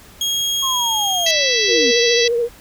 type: tone with pitch glide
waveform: 30% pulse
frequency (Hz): 3273 to 3241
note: G#7 to G#7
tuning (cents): -26 to -43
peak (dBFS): -15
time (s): 0.21-1.31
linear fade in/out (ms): 2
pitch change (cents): -17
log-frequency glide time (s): 0.77-1.17
type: linear sweep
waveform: sine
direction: down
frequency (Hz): 1092 to 231.8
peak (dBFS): -21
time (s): 0.62-1.92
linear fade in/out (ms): 20
type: harmonic tone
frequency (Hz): 659.3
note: E5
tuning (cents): 0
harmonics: 3 / 4 / 5 / 6 / 7 / 8 / 9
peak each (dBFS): -22 / -23 / -22 / -21 / -23 / -26 / -24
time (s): 1.26-2.28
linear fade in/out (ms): 5
type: tone with vibrato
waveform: sine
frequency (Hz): 472.7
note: A#4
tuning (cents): +24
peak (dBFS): -15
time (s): 1.67-2.49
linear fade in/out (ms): 50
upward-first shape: triangle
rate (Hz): 14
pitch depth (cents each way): 46
effects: pink hiss -44 dBFS RMS until 2.6 s